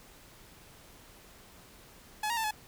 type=tone with pitch steps; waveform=sawtooth; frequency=850 / 938 / 890 / 854 Hz; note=G#5 / A#5 / A5 / G#5; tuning=+40 / +11 / +20 / +48 cents; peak=-26 dBFS; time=2.23-2.51 s; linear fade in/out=5 ms; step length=70 ms; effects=pink hiss -55 dBFS RMS until 2.67 s